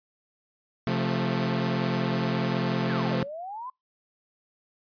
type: chord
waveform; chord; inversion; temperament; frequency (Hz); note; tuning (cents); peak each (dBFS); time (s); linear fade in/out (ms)
sawtooth; F major; second; equal with one note detuned; 133.41 / 174.61 / 220; C3 / F3 / A3; +34 / 0 / 0; -25; 0.87-3.23; 0
type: exponential two-way sweep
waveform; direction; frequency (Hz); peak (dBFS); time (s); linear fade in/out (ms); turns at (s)
sine; down then up; 1834 to 487.4 to 1054; -34; 2.89-3.7; 5; 3.16
effects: noise-tail reverb RT60 0.2 s tail -26 dB re dry + resampled to 11025 Hz